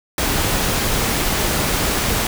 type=noise; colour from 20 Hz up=pink; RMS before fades=-19 dBFS; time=0.18-2.27 s; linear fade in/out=2 ms; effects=none